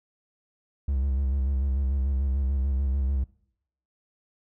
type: tone with vibrato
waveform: triangle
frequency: 67.5 Hz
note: C#2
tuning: 45 cents flat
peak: -21 dBFS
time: 0.88-3.24 s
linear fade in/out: 5 ms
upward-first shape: square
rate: 6.8 Hz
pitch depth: 57 cents each way
effects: noise-tail reverb RT60 0.7 s tail -21 dB re dry